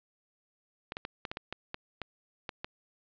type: clicks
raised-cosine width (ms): 0.3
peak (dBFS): -20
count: 11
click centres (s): 0.921 / 0.969 / 1.051 / 1.252 / 1.315 / 1.371 / 1.526 / 1.744 / 2.017 / 2.492 / 2.645
effects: resampled to 11025 Hz + 9-bit